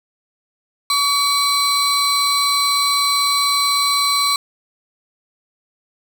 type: tone pair together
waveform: 35% pulse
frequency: 1134 / 4041 Hz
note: C#6 / B7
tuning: +39 / +39 cents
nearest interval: octave + minor seventh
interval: 2200 cents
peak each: -16 dBFS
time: 0.9-4.36 s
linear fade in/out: 2 ms
effects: none